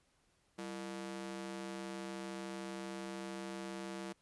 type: ring-modulated tone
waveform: sawtooth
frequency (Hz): 265.9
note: C4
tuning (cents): +28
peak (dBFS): -35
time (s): 0.58-4.13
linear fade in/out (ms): 10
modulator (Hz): 73.2
effects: pink hiss -74 dBFS RMS until 4.21 s + resampled to 24000 Hz